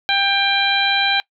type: harmonic tone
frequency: 793 Hz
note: G5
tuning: 20 cents sharp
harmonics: 1 / 2 / 3 / 4 / 5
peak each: -21 / -21 / -21 / -21 / -21 dBFS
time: 0.09-1.2 s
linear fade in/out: 0 ms
effects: noise-tail reverb RT60 0.1 s tail -23 dB re dry